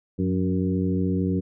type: harmonic tone with a mistuned harmonic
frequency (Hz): 93.5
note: F#2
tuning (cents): +19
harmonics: 1 / 2 / 3 / 4 / 5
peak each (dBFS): -27 / -24 / -27 / -31 / -34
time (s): 0.18-1.41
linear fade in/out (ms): 20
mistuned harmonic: 2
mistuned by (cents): -44
effects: none